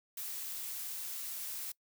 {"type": "noise", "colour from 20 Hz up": "blue", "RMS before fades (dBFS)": -41, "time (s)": [0.17, 1.72], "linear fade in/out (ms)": 5, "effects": ["noise-tail reverb RT60 0.1 s tail -23 dB re dry"]}